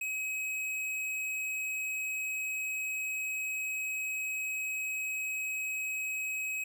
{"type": "tone with tanh clipping", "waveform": "sine", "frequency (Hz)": 2545, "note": "D#7", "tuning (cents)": 39, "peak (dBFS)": -34, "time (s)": [0.01, 6.64], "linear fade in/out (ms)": 5, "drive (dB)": 15, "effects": []}